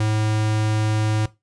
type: tone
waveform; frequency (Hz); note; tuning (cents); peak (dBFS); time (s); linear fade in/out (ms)
square; 108; A2; -32; -19; 0-1.26; 5
effects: noise-tail reverb RT60 0.2 s tail -17 dB re dry + resampled to 22050 Hz